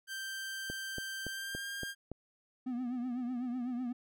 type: tone with pitch glide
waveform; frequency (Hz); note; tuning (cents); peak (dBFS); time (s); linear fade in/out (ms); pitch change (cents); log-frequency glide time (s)
sawtooth; 1568 to 1604.7; G6 to G6; 0 to +40; -35; 0.07-1.95; 50; +40; 1.27-1.66
type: click train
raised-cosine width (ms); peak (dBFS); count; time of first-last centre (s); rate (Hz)
2; -27; 6; 0.7-2.116; 3.53
type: tone with vibrato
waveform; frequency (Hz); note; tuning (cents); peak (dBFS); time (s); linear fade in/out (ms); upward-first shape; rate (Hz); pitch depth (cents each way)
triangle; 247.3; B3; +3; -32; 2.66-3.93; 10; triangle; 8; 92
effects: none